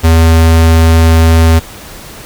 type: tone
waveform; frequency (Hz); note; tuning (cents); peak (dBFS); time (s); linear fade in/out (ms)
square; 81.7; E2; -15; -4; 0.03-1.6; 20
effects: pink hiss -30 dBFS RMS until 2.25 s